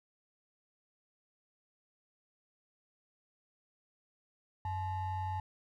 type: ring-modulated tone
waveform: triangle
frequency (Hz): 477.2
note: A#4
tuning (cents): +41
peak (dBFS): -29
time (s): 4.65-5.4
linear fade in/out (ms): 2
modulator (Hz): 384
effects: none